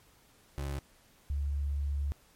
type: tone pair in turn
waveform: 30% pulse / sine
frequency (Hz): 69.7 / 71.16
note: C#2 / C#2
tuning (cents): +10 / +46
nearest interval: unison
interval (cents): 36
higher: second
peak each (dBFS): -31 / -29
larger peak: second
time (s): 0.58-0.79 / 1.3-2.12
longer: second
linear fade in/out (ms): 0
effects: pink hiss -63 dBFS RMS until 2.35 s + MP3 64 kbps